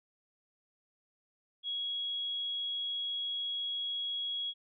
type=tone; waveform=sine; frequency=3322 Hz; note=G#7; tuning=in tune; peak=-33 dBFS; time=1.63-4.54 s; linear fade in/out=50 ms; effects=none